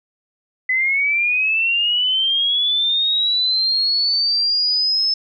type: linear sweep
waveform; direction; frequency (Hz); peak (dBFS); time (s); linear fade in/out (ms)
sine; up; 2006 to 5250; -15; 0.69-5.14; 5
effects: none